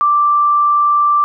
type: tone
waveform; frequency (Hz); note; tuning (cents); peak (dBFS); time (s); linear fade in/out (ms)
sine; 1174.7; D6; 0; -9; 0.01-1.24; 0
effects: none